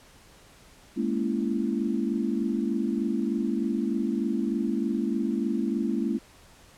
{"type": "chord", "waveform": "sine", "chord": "A# half-diminished seventh", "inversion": "third", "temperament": "just", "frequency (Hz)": [209.8, 233.1, 279.7, 335.6], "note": ["G#3", "A#3", "C#4", "E4"], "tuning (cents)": [18, 0, 16, 31], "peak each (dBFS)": [-29, -29, -31, -31], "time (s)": [0.96, 6.19], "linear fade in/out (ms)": 20, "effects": ["pink hiss -54 dBFS RMS until 6.77 s", "low-pass 11000 Hz 12 dB/octave"]}